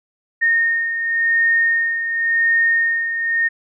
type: beating tone pair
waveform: sine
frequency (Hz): 1840 / 1840.92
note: A#6 / A#6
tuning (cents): -23 / -22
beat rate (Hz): 0.92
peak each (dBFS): -15 / -23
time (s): 0.41-3.49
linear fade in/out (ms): 20
effects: none